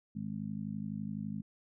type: harmonic tone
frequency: 51.91 Hz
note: G#1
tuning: in tune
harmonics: 2 / 3 / 4 / 5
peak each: -47 / -42 / -38 / -46 dBFS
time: 0.15-1.42 s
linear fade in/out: 10 ms
effects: none